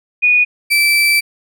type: tone pair in turn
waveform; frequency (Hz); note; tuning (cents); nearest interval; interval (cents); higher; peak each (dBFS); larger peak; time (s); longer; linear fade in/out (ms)
sine / 35% pulse; 2464 / 2326; D#7 / D7; -17 / -17; minor second; 100; first; -8; neither; 0.22-0.45 / 0.7-1.21; second; 20
effects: none